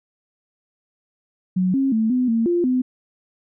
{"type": "tone with pitch steps", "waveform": "sine", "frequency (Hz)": [184.3, 270, 221.2, 251.9, 227.9, 347.9, 254], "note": ["F#3", "C#4", "A3", "B3", "A#3", "F4", "B3"], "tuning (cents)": [-7, -45, 9, 34, -39, -7, 49], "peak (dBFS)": -16, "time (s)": [1.56, 2.82], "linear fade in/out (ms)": 10, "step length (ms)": 180, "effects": []}